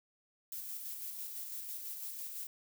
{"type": "noise with tremolo", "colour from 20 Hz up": "violet", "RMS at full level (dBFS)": -42, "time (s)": [0.52, 2.47], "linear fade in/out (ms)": 2, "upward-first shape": "square", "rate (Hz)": 6, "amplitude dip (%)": 30, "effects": []}